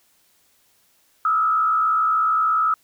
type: tone with frequency modulation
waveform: sine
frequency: 1293 Hz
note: E6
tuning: 34 cents flat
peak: -16 dBFS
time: 1.25-2.74 s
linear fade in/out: 2 ms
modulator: 63.6 Hz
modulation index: 0.76
effects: white hiss -61 dBFS RMS until 2.83 s